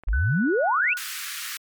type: clicks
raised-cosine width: 0.5 ms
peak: -29 dBFS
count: 2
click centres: 0.036 / 0.086 s
type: exponential sweep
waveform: sine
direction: up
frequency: 42.08 to 2803 Hz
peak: -19 dBFS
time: 0.07-0.94 s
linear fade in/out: 10 ms
type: tone with pitch glide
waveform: sine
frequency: 1500 to 1459 Hz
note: F#6 to F#6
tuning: +23 to -25 cents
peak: -27 dBFS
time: 0.13-0.98 s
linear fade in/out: 2 ms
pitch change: -48 cents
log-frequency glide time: 0.27-0.58 s
type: high-pass noise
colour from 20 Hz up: pink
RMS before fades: -33 dBFS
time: 0.97-1.57 s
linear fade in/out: 0 ms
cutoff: 1300 Hz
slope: 48 dB/octave
effects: MP3 96 kbps